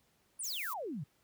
sine exponential sweep, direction down, 10370 to 125.2 Hz, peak -37 dBFS, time 0.39-1.04 s, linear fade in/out 10 ms
violet noise, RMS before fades -43 dBFS, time 0.43-0.74 s, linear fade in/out 10 ms
effects pink hiss -72 dBFS RMS until 1.23 s + high-pass 60 Hz 12 dB/octave

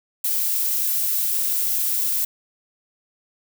violet noise, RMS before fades -22 dBFS, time 0.24-2.25 s, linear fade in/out 5 ms, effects none

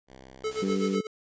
5% pulse tone, 65.41 Hz, C2, in tune, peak -36 dBFS, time 0.07-0.78 s, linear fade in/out 50 ms
square tone with tremolo, 434.2 Hz, A4, 23 cents flat, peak -27 dBFS, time 0.44-1.07 s, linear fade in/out 2 ms, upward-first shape sine, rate 8 Hz, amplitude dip 90%
white noise, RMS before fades -43 dBFS, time 0.51-0.96 s, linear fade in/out 5 ms
harmonic tone, 96.9 Hz, G2, 20 cents flat, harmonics 2 / 3 / 4 / 5, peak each -27 / -33 / -32 / -38 dBFS, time 0.62-1.01 s, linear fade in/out 5 ms
effects resampled to 16000 Hz

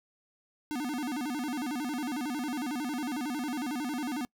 square tone with vibrato, 271.9 Hz, C#4, 33 cents flat, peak -32 dBFS, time 0.71-4.25 s, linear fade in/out 0 ms, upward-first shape square, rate 11 Hz, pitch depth 180 cents each way, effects noise-tail reverb RT60 0.1 s tail -25 dB re dry

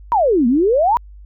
sine exponential two-way sweep, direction down then up, 1000 to 227.4 to 1000 Hz, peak -11 dBFS, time 0.12-0.97 s, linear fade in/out 0 ms, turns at 0.47 s, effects added 50 Hz sine -36 dBFS peak until 1.25 s

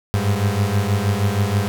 35% pulse beating tone pair, 98 / 104.3 Hz, G2 / G#2, 0 / +8 cents, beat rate 6.3 Hz, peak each -18 / -18 dBFS, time 0.14-1.68 s, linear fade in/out 0 ms, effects none

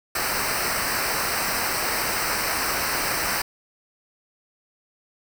pink noise with comb filter, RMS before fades -25 dBFS, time 0.15-3.42 s, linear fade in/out 5 ms, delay 0.29 ms, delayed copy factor -0.8, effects none

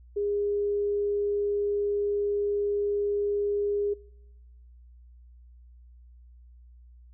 sine tone, 408.7 Hz, G#4, 28 cents flat, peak -25 dBFS, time 0.16-3.94 s, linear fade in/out 10 ms, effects noise-tail reverb RT60 1.0 s tail -25 dB re dry + added 60 Hz sine -49 dBFS peak until 7.13 s

